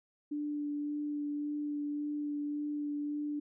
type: tone with vibrato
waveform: sine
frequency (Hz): 293.7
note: D4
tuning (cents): 0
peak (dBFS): -33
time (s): 0.31-3.4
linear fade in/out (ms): 10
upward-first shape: sine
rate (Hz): 1.8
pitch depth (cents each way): 11
effects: none